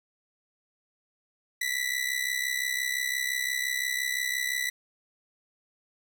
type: ring-modulated tone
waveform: sawtooth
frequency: 1975.5 Hz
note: B6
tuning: in tune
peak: -21 dBFS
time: 1.61-4.7 s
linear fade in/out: 5 ms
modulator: 32.9 Hz
effects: none